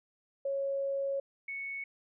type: tone pair in turn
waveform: sine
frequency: 551 / 2214 Hz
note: C#5 / C#7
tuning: -11 / -3 cents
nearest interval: 2 octaves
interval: 2408 cents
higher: second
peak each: -30 / -36 dBFS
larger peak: first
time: 0.45-1.2 / 1.48-1.84 s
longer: first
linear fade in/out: 5 ms
effects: none